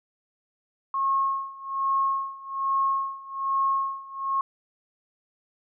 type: tone with tremolo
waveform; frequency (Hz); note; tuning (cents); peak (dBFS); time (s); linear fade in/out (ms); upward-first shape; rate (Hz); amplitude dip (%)
sine; 1086; C#6; -36; -20; 0.94-4.41; 2; sine; 1.2; 90
effects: none